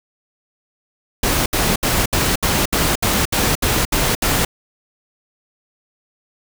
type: noise bursts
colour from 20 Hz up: pink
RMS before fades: -17 dBFS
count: 11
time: 1.23-4.45 s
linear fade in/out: 5 ms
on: 230 ms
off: 69 ms
effects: none